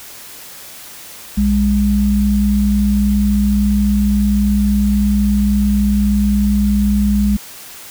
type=tone pair together; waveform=sine; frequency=60.77 / 204.4 Hz; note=B1 / G#3; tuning=-27 / -27 cents; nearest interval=octave + major sixth; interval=2100 cents; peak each=-16 / -12 dBFS; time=1.37-7.37 s; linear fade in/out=10 ms; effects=white hiss -35 dBFS RMS until 7.9 s